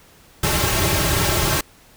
pink noise with comb filter, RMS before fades -19 dBFS, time 0.43-1.61 s, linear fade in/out 5 ms, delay 4.1 ms, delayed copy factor -0.9, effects pink hiss -50 dBFS RMS until 1.96 s

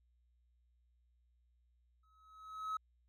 triangle tone with exponential growth, 1283 Hz, E6, 47 cents flat, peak -32 dBFS, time 2.03-2.77 s, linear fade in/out 5 ms, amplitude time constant 160 ms, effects tanh soft clip ceiling -30 dBFS + added 60 Hz sine -70 dBFS peak until 3.08 s

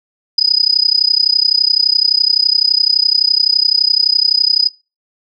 sine tone with amplitude modulation, 4978 Hz, D#8, in tune, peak -5 dBFS, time 0.38-4.69 s, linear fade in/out 5 ms, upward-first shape sine, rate 31.8 Hz, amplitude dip 100%, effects noise-tail reverb RT60 0.3 s tail -24 dB re dry

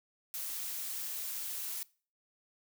blue noise, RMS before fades -39 dBFS, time 0.34-1.83 s, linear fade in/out 0 ms, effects noise-tail reverb RT60 0.4 s tail -22 dB re dry

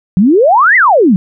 sine exponential two-way sweep, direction up then down, 171.6 to 2093 to 171.6 Hz, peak -4 dBFS, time 0.17-1.16 s, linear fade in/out 0 ms, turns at 0.76 s, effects none

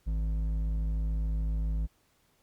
sine tone with hard clipping, 53.5 Hz, A1, 48 cents flat, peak -29 dBFS, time 0.06-1.87 s, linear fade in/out 20 ms, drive 7 dB, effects pink hiss -69 dBFS RMS until 2.42 s + Opus 48 kbps

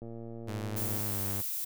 click train, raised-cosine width 2 ms, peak -31 dBFS, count 111, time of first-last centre 0.02-0.977 s, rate 115 Hz
sawtooth tone with pitch glide, 104.1 to 98.88 Hz, G#2 to G2, +5 to +15 cents, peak -31 dBFS, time 0.47-1.42 s, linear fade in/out 20 ms, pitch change -90 cents, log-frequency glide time 1.07-1.15 s
violet noise, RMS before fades -35 dBFS, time 0.76-1.65 s, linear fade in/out 10 ms
effects none

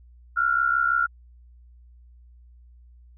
sine tone pair together, 1362 / 1428.1 Hz, F6 / F6, -44 / +38 cents, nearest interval minor second, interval 82 cents, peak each -22 dBFS, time 0.36-1.07 s, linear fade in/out 20 ms, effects added 60 Hz sine -48 dBFS peak until 3.17 s

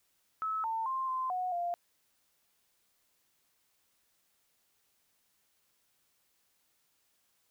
sine tone with pitch steps, 1297 / 898 / 1053 / 1037 / 733 / 697 Hz, E6 / A5 / C6 / C6 / F#5 / F5, -28 / +35 / +11 / -16 / -16 / -4 cents, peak -31 dBFS, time 0.42-1.74 s, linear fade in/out 0 ms, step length 220 ms, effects white hiss -74 dBFS RMS until 7.5 s

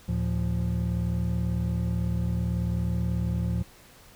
triangle tone cluster, 75.5 / 113.7 / 174.3 Hz, D2 / A#2 / F3, +48 / -43 / -3 cents, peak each -27 dBFS, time 0.08-3.63 s, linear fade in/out 10 ms, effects pink hiss -53 dBFS RMS until 4.15 s

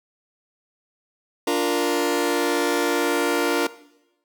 sawtooth chord, Bb major, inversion first, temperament just, 291.4 / 349.6 / 466.2 Hz, D4 / F4 / Bb4, -13 / +2 / 0 cents, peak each -20 dBFS, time 1.47-3.67 s, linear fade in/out 5 ms, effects noise-tail reverb RT60 0.9 s tail -18 dB re dry

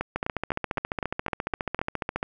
two click trains, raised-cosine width 0.5 ms, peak -12 / -12 dBFS, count 31 / 8, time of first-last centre 0.16-2.229 / 0.01-1.791 s, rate 14.5 / 3.93 Hz, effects none

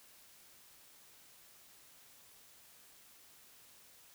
silence, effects white hiss -61 dBFS RMS until 4.14 s

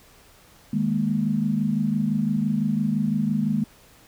sine chord, D# suspended fourth, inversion none, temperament just, 155.56 / 207.4 / 233.3 Hz, D#3 / G#3 / A#3, 0 / -2 / +2 cents, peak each -27 / -23 / -25 dBFS, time 0.73-3.64 s, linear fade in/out 5 ms, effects pink hiss -53 dBFS RMS until 4.07 s

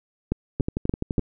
two click trains, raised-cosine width 3 ms, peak -9 / -12 dBFS, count 4 / 8, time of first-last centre 0.32-1.182 / 0.6-1.193 s, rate 3.48 / 11.8 Hz, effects none

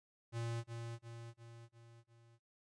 square tone with echo, 116.5 Hz, A#2, 1 cent flat, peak -39 dBFS, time 0.32-0.64 s, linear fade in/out 50 ms, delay 350 ms, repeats 5, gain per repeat -5 dB, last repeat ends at 2.39 s, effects noise-tail reverb RT60 0.3 s tail -25 dB re dry + resampled to 22050 Hz

